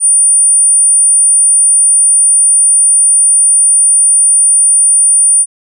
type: tone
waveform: sine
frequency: 9350 Hz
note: D9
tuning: 9 cents flat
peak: -4 dBFS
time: 0-5.46 s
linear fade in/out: 50 ms
effects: none